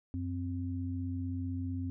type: tone pair together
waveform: sine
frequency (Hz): 92.43 / 261.6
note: F#2 / C4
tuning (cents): -1 / 0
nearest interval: octave + tritone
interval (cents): 1801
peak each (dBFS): -35 / -37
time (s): 0.14-1.9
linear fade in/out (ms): 0
effects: none